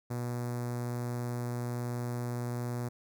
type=tone with notch filter; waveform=sawtooth; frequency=121.2 Hz; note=B2; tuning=32 cents flat; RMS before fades=-35 dBFS; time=0.1-2.89 s; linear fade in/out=10 ms; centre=3000 Hz; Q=0.59; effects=none